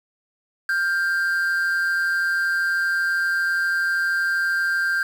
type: tone pair together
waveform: triangle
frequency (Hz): 1409.4 / 1582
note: F6 / G6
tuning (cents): +15 / +15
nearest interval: major second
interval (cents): 200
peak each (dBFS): -26 / -18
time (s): 0.69-5.03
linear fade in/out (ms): 2
effects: 7-bit